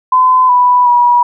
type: tone with pitch steps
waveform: sine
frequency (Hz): 1019 / 988 / 968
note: C6 / B5 / B5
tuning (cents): -46 / 0 / -35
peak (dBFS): -5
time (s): 0.12-1.23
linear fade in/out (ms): 5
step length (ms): 370
effects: none